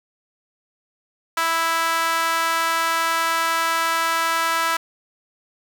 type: tone with high-pass filter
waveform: sawtooth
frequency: 329.6 Hz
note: E4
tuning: in tune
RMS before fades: -21 dBFS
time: 1.37-4.77 s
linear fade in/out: 5 ms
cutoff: 1200 Hz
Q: 2.4
effects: none